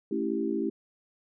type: chord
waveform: sine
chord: A dominant seventh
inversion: none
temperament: equal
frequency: 220 / 277.2 / 329.6 / 392 Hz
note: A3 / C#4 / E4 / G4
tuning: 0 / 0 / 0 / 0 cents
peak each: -33 / -33 / -31 / -32 dBFS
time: 0.11-0.7 s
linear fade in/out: 5 ms
effects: none